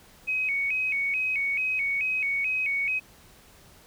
sine tone with vibrato, 2375 Hz, D7, 19 cents sharp, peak -24 dBFS, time 0.27-3 s, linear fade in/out 20 ms, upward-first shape square, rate 2.3 Hz, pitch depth 110 cents each way, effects pink hiss -54 dBFS RMS until 3.86 s

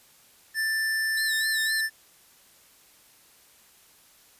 square tone, 1769 Hz, A6, 9 cents sharp, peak -25 dBFS, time 0.54-1.9 s, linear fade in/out 50 ms
sawtooth tone with vibrato, 3942 Hz, B7, 4 cents flat, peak -28 dBFS, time 1.17-1.81 s, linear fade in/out 5 ms, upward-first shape sine, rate 3.9 Hz, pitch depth 110 cents each way
effects white hiss -57 dBFS RMS until 4.39 s + resampled to 32000 Hz

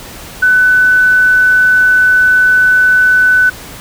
sine tone, 1500 Hz, F#6, 23 cents sharp, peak -5 dBFS, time 0.42-3.5 s, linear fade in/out 10 ms, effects pink hiss -30 dBFS RMS until 3.8 s

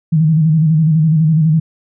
sine tone with vibrato, 157.7 Hz, D#3, 24 cents sharp, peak -8 dBFS, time 0.12-1.6 s, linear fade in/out 10 ms, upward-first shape square, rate 12 Hz, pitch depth 59 cents each way, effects none

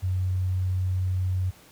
sine tone, 92.5 Hz, F#2, in tune, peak -22 dBFS, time 0.02-1.51 s, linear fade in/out 20 ms, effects pink hiss -53 dBFS RMS until 1.71 s + high-pass 60 Hz 12 dB/octave

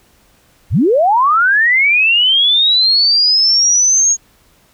sine linear sweep, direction up, 50.1 to 6645 Hz, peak -8 dBFS, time 0.7-4.17 s, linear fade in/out 50 ms, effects pink hiss -52 dBFS RMS until 4.73 s

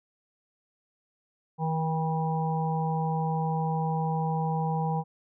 harmonic tone with a mistuned harmonic, 160 Hz, D#3, 49 cents sharp, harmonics 1 / 3 / 5 / 6, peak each -27 / -36 / -31 / -36 dBFS, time 1.58-5.04 s, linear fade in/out 50 ms, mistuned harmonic 6, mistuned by +23 cents, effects none

